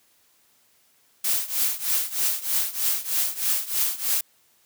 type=noise with tremolo; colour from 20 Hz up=blue; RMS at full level=-21 dBFS; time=1.24-4.21 s; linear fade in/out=5 ms; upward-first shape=triangle; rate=3.2 Hz; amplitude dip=90%; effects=white hiss -62 dBFS RMS until 4.65 s + high-pass 60 Hz 12 dB/octave